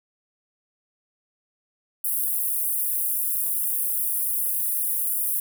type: high-pass noise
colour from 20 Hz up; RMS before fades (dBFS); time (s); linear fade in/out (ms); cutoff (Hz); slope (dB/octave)
pink; -25; 2.04-5.4; 5; 10000; 48
effects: none